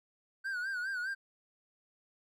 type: tone with vibrato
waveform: triangle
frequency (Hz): 1518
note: F#6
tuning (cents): +44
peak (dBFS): -32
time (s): 0.44-1.15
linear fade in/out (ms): 20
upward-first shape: sine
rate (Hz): 4.9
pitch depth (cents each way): 97
effects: none